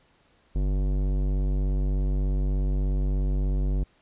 sine tone with tanh clipping, 48.34 Hz, G1, 23 cents flat, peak -24 dBFS, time 0.55-3.84 s, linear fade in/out 10 ms, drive 17 dB, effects pink hiss -63 dBFS RMS until 4.01 s + resampled to 8000 Hz

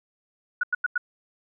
sine tone bursts, 1464 Hz, F#6, 19 cents flat, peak -20 dBFS, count 4, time 0.61-0.979 s, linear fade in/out 5 ms, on 24 ms, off 91 ms, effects none

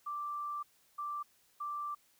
sine tone bursts at uneven times, 1174.7 Hz, D6, in tune, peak -36 dBFS, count 3, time 0.06-0.63 / 0.98-1.23 / 1.6-1.95 s, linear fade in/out 10 ms, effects white hiss -69 dBFS RMS until 2.19 s

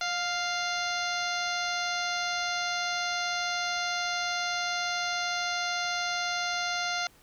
harmonic tone with a mistuned harmonic, 698.5 Hz, F5, in tune, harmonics 1 / 2 / 3 / 4 / 5 / 6 / 7 / 8 / 9, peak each -34 / -33 / -36 / -40 / -39 / -37 / -42 / -44 / -41 dBFS, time 0.01-7.07 s, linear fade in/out 2 ms, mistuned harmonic 1, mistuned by +28 cents, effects pink hiss -59 dBFS RMS until 7.22 s

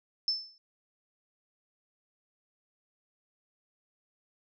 sine tone with exponential decay, 5280 Hz, E8, 2 cents sharp, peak -23 dBFS, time 0.28-0.58 s, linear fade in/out 1 ms, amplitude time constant 65 ms, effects none

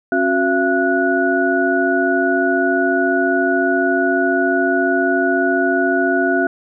sine tone cluster, 271.6 / 365.9 / 679 / 1468 Hz, C#4 / F#4 / F5 / F#6, -35 / -19 / -49 / -14 cents, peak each -19 dBFS, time 0.12-6.47 s, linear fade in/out 2 ms, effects none

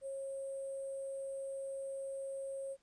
sine tone with sample-and-hold, 543 Hz, C#5, 36 cents flat, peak -39 dBFS, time 0.01-2.77 s, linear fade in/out 50 ms, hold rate 8820 Hz, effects pink hiss -75 dBFS RMS until 2.82 s + resampled to 22050 Hz

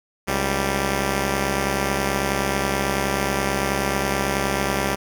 5% pulse tone pair together, 69.3 / 195.7 Hz, C#2 / G3, 0 / -3 cents, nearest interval octave + tritone, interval 1797 cents, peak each -12 dBFS, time 0.27-4.96 s, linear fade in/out 20 ms, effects none

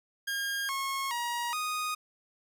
sawtooth tone with pitch steps, 1620 / 1088 / 952 / 1241 Hz, G#6 / C#6 / A#5 / D#6, -43 / -33 / +36 / -5 cents, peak -27 dBFS, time 0.27-1.95 s, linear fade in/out 10 ms, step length 420 ms, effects none

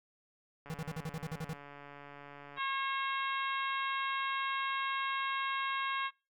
click train, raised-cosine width 0.5 ms, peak -35 dBFS, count 276, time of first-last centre 0.66-2.583 s, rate 143 Hz
square tone bursts, 159.9 Hz, D#3, 48 cents sharp, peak -37 dBFS, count 10, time 0.7-1.532 s, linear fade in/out 0 ms, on 40 ms, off 48 ms
harmonic tone, 542 Hz, C#5, 39 cents flat, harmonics 2 / 3 / 4 / 5 / 6 / 7, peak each -35 / -39 / -41 / -43 / -45 / -46 dBFS, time 2.56-6.11 s, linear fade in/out 50 ms
effects noise-tail reverb RT60 0.3 s tail -22 dB re dry

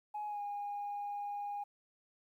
sine tone with pitch glide, 839 to 817 Hz, G#5 to G#5, +17 to -29 cents, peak -36 dBFS, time 0.14-1.64 s, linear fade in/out 10 ms, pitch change -46 cents, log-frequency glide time 0.27-0.41 s, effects tanh soft clip ceiling -34 dBFS + 12-bit

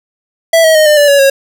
square tone with pitch steps, 659.3 / 639.1 / 619.4 / 600.4 / 582 / 564.1 / 546.8 Hz, E5 / D#5 / D#5 / D5 / D5 / C#5 / C#5, 0 / +46 / -8 / +38 / -16 / +30 / -24 cents, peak -5 dBFS, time 0.53-1.3 s, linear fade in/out 5 ms, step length 110 ms, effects none

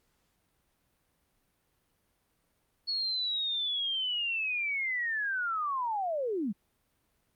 sine linear sweep, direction down, 4384 to 180 Hz, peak -29 dBFS, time 2.87-6.53 s, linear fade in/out 20 ms, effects pink hiss -74 dBFS RMS until 7.35 s + Opus 48 kbps

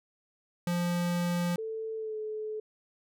square tone, 174.61 Hz, F3, in tune, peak -28 dBFS, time 0.67-1.56 s, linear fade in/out 2 ms
sine tone with pitch glide, 442.8 to 430.7 Hz, A4 to A4, +11 to -37 cents, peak -33 dBFS, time 1.58-2.6 s, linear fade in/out 5 ms, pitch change -48 cents, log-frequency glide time 1.96-2.17 s
effects none

